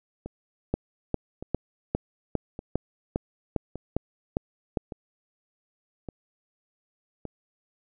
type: two click trains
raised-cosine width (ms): 2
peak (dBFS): -22 / -11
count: 7 / 11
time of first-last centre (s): 0.26-7.253 / 0.74-4.772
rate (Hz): 0.858 / 2.48
effects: none